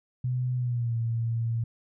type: tone with pitch glide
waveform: sine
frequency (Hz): 125.7 to 115.27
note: B2 to A#2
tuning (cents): +31 to -19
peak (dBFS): -25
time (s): 0.24-1.64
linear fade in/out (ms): 5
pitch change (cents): -150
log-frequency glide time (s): 0.55-0.96
effects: none